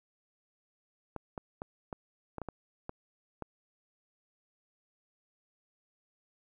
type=clicks; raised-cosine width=1 ms; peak=-24 dBFS; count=9; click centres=1.163 / 1.378 / 1.619 / 1.928 / 2.383 / 2.417 / 2.487 / 2.894 / 3.423 s; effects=11-bit